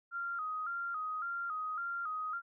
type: tone with vibrato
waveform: sine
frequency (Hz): 1318.5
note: E6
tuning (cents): 0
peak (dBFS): -35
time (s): 0.11-2.42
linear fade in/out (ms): 50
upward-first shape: square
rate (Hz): 1.8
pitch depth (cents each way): 87
effects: none